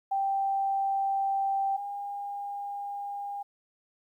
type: tone pair in turn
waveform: sine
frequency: 784 / 807.4 Hz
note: G5 / G#5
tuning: 0 / -49 cents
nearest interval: minor second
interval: 51 cents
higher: second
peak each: -25 / -33 dBFS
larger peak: first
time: 0.11-1.77 / 1.77-3.43 s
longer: neither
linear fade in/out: 10 ms
effects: 11-bit